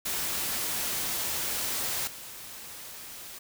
white noise with level steps, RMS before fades -31 / -43 dBFS, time 0.05-3.39 s, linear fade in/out 10 ms, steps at 2.07 s, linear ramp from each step 5 ms, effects none

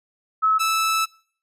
sine / sawtooth tone pair in turn, 1294 / 1312.1 Hz, E6 / E6, -32 / -8 cents, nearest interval unison, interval 24 cents, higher second, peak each -15 dBFS, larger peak neither, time 0.42-0.59 / 0.59-1.06 s, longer second, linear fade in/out 20 ms, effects noise-tail reverb RT60 0.5 s tail -23 dB re dry + resampled to 32000 Hz

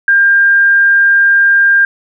sine tone, 1600 Hz, G6, 35 cents sharp, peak -5 dBFS, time 0.08-1.85 s, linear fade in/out 2 ms, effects none

